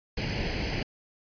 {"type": "noise with comb filter", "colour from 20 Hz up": "pink", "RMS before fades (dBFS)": -30, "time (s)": [0.17, 0.83], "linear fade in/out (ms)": 5, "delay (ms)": 0.41, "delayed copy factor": 0.75, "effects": ["resampled to 11025 Hz"]}